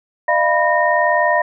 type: tone cluster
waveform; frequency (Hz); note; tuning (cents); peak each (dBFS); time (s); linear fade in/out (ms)
sine; 608 / 688 / 982 / 1844; D#5 / F5 / B5 / A#6; -40 / -26 / -10 / -19; -18; 0.28-1.42; 5
effects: none